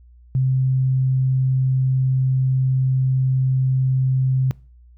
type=tone; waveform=sine; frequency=130.81 Hz; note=C3; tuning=in tune; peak=-15 dBFS; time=0.35-4.51 s; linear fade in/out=0 ms; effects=noise-tail reverb RT60 0.4 s tail -24 dB re dry + added 60 Hz sine -45 dBFS peak until 4.97 s